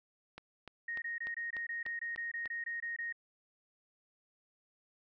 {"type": "click train", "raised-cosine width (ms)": 0.3, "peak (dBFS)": -30, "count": 8, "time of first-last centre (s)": [0.38, 2.457], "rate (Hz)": 3.37}
{"type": "tone bursts", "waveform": "sine", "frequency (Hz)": 1864.7, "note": "A#6", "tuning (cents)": 0, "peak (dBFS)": -36, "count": 14, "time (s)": [0.88, 3.126], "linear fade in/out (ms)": 5, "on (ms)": 140, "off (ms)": 22}
{"effects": []}